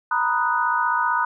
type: chord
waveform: sine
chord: B major seventh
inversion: third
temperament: equal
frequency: 932.3 / 987.8 / 1244.5 / 1480 Hz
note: A#5 / B5 / D#6 / F#6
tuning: 0 / 0 / 0 / 0 cents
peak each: -24 dBFS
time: 0.11-1.25 s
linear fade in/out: 5 ms
effects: none